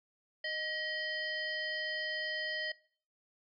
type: harmonic tone with a mistuned harmonic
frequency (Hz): 619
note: D#5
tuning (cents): -9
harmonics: 1 / 3 / 5 / 7 / 8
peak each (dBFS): -43 / -37 / -42 / -47 / -45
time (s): 0.44-2.72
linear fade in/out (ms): 5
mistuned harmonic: 3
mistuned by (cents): +44
effects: noise-tail reverb RT60 0.5 s tail -22 dB re dry